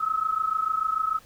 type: tone pair together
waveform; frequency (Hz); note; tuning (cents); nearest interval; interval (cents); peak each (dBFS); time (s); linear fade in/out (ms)
sine; 1276 / 1302.8; D#6 / E6; +43 / -21; unison; 36; -26; 0-1.19; 10
effects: pink hiss -54 dBFS RMS until 1.25 s